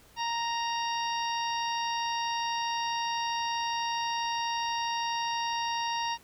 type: harmonic tone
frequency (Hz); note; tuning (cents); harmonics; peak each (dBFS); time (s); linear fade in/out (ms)
932.3; A#5; 0; 1 / 2 / 3 / 4 / 5 / 6; -30 / -39 / -38 / -41 / -43 / -40; 0.16-6.18; 50
effects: pink hiss -58 dBFS RMS until 6.23 s